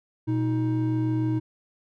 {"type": "tone pair together", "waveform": "triangle", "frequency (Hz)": [120.5, 314.7], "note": ["B2", "D#4"], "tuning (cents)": [-42, 20], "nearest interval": "octave + perfect fourth", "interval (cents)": 1662, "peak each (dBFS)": -23, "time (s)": [0.27, 1.4], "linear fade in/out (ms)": 20, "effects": []}